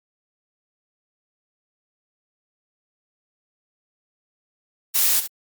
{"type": "noise with echo", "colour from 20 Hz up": "blue", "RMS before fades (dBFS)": -18, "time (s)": [4.94, 5.21], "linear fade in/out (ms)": 20, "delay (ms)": 69, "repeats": 1, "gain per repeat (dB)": -11, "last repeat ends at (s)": 5.279, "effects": ["Opus 48 kbps"]}